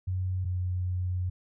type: tone pair in turn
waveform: sine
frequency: 92.5 / 90.81 Hz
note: F#2 / F#2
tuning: 0 / -32 cents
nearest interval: unison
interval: 32 cents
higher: first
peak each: -27 dBFS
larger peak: neither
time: 0.07-0.45 / 0.45-1.3 s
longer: second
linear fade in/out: 10 ms
effects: none